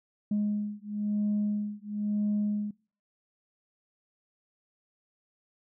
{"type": "beating tone pair", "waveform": "sine", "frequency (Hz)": [207.7, 208.7], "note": ["G#3", "G#3"], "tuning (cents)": [0, 9], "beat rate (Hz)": 1, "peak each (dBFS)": -29, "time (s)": [0.31, 2.71], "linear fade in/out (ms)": 5, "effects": ["noise-tail reverb RT60 0.4 s tail -24 dB re dry", "tanh soft clip ceiling -22 dBFS"]}